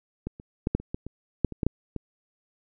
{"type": "clicks", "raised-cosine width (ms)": 3, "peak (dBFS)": [-18, -29, -11, -9, -28, -17, -23, -7, -23, -13, -8, -18], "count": 12, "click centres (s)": [0.27, 0.399, 0.671, 0.75, 0.8, 0.945, 1.066, 1.447, 1.523, 1.632, 1.666, 1.963], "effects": []}